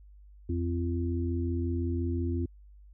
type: harmonic tone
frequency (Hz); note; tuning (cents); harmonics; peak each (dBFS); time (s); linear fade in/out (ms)
85.7; F2; -32; 1 / 3 / 4; -29 / -34 / -35; 0.49-2.46; 5
effects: added 50 Hz sine -50 dBFS peak until 2.93 s